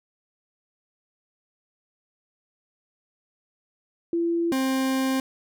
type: tone pair in turn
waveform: sine / 40% pulse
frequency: 338.2 / 264.2 Hz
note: E4 / C4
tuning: +44 / +17 cents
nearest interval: major third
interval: 427 cents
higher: first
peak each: -21 dBFS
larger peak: neither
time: 4.13-4.52 / 4.52-5.2 s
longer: second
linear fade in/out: 2 ms
effects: none